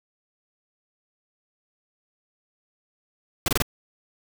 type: noise bursts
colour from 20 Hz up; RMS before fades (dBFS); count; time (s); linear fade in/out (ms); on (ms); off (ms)
pink; -21; 4; 3.46-3.622; 2; 21; 26
effects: none